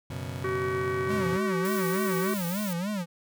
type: chord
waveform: 35% pulse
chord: F# suspended fourth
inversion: none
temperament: just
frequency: 92.5 / 123.33 / 138.75 Hz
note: F#2 / B2 / C#3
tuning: 0 / -2 / +2 cents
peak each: -36 dBFS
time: 0.1-1.37 s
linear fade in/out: 5 ms
type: harmonic tone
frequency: 378.7 Hz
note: F#4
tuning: 40 cents sharp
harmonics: 1 / 3 / 4 / 5 / 6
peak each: -28 / -34 / -39 / -40 / -44 dBFS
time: 0.44-2.34 s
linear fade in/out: 5 ms
type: tone with vibrato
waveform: square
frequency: 189.6 Hz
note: F#3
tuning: 43 cents sharp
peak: -29 dBFS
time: 1.07-3.06 s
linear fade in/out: 50 ms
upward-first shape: sine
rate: 3.4 Hz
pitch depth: 200 cents each way
type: noise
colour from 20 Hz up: blue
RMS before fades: -38 dBFS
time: 1.65-2.73 s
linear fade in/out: 0 ms
effects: none

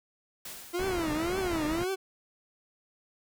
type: noise with exponential decay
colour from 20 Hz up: white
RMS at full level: -40 dBFS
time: 0.45-1.56 s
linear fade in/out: 5 ms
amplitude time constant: 240 ms
type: tone with vibrato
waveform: 40% pulse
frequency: 340 Hz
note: F4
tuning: 46 cents flat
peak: -28 dBFS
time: 0.73-1.96 s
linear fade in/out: 20 ms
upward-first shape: triangle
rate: 1.9 Hz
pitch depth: 240 cents each way
type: low-pass noise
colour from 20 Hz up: pink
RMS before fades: -37 dBFS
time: 0.79-1.84 s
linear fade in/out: 0 ms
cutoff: 2300 Hz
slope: 24 dB/octave
effects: none

